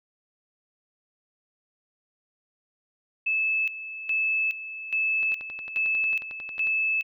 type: tone with tremolo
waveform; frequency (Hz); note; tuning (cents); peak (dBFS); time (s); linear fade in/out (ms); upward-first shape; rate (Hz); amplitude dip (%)
sine; 2613; E7; -16; -22; 3.26-7.03; 10; square; 1.2; 75
type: click train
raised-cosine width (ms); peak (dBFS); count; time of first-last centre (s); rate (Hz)
0.3; -27; 17; 5.23-6.671; 11.1
effects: none